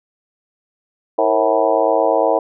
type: harmonic tone with a mistuned harmonic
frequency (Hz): 108.5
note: A2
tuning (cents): -24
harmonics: 3 / 4 / 5 / 6 / 7 / 8 / 9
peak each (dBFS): -24 / -19 / -18 / -18 / -20 / -24 / -24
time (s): 1.18-2.39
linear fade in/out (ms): 5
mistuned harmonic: 4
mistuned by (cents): +100
effects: none